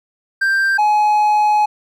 triangle tone pair in turn, 1577 / 843.1 Hz, G6 / G#5, +10 / +26 cents, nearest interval major seventh, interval 1084 cents, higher first, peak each -11 / -9 dBFS, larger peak second, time 0.41-0.78 / 0.78-1.66 s, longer second, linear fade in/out 10 ms, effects none

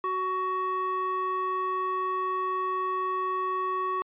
square tone with band-pass filter, 373 Hz, F#4, 14 cents sharp, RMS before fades -29 dBFS, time 0.04-4.02 s, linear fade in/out 0 ms, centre 980 Hz, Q 4.1, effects resampled to 8000 Hz

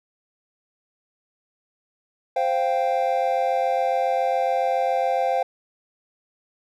triangle chord, C suspended fourth, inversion none, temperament just, 523.3 / 697.7 / 784.9 Hz, C5 / F5 / G5, 0 / -2 / +2 cents, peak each -22 dBFS, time 2.36-5.43 s, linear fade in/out 5 ms, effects none

